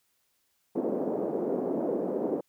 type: band-pass noise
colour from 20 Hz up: white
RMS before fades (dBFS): -30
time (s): 0.75-2.41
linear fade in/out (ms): 10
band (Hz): 230 to 530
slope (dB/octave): 24
effects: white hiss -73 dBFS RMS until 2.48 s